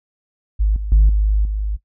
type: tone with level steps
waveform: sine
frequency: 51.8 Hz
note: G#1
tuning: 4 cents flat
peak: -12 / -21 / -6 / -12 / -18 dBFS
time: 0.59-1.77 s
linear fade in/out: 20 ms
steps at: 0.76 / 0.92 / 1.09 / 1.45 s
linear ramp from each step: 2 ms
effects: noise-tail reverb RT60 0.1 s tail -17 dB re dry + tanh soft clip ceiling -5 dBFS